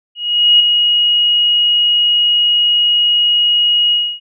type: tone with ADSR envelope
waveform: sine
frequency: 2890 Hz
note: F#7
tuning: 41 cents flat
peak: -4 dBFS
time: 0.15-4.2 s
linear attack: 450 ms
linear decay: 4 ms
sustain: -5 dB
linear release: 280 ms
effects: none